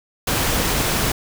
pink noise, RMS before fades -20 dBFS, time 0.27-1.12 s, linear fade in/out 5 ms, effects none

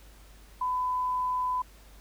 sine tone, 1004 Hz, B5, 28 cents sharp, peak -26 dBFS, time 0.61-1.62 s, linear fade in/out 5 ms, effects added 50 Hz sine -51 dBFS peak until 2 s + pink hiss -57 dBFS RMS until 2 s

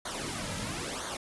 pink noise with flanger, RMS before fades -36 dBFS, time 0.05-1.17 s, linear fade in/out 5 ms, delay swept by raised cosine 0.38 to 2.78 ms, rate 1 Hz, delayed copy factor -0.7, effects resampled to 24000 Hz

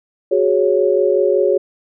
sine chord, F# suspended second, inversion none, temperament equal, 370 / 415.3 / 554.4 Hz, F#4 / G#4 / C#5, 0 / 0 / 0 cents, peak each -16 dBFS, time 0.31-1.58 s, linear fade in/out 10 ms, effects none

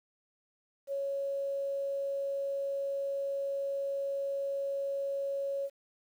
sine tone with quantisation, 554.4 Hz, C#5, in tune, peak -31 dBFS, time 0.87-5.7 s, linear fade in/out 50 ms, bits 10, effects none

